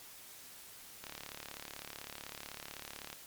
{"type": "click train", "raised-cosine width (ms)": 0.2, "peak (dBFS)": -26, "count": 76, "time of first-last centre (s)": [1.04, 3.129], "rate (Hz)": 35.9, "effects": ["white hiss -53 dBFS RMS until 3.26 s", "MP3 96 kbps"]}